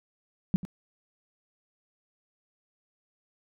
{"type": "tone with echo", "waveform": "sine", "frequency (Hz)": 185, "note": "F#3", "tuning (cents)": 0, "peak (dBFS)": -18, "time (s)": [0.54, 0.56], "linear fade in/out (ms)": 0, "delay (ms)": 91, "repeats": 1, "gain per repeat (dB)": -15, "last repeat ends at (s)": 0.651, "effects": []}